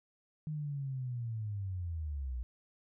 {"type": "linear sweep", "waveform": "sine", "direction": "down", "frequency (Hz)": [155.56, 58.2], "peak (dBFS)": -35, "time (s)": [0.47, 2.43], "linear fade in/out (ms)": 0, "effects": []}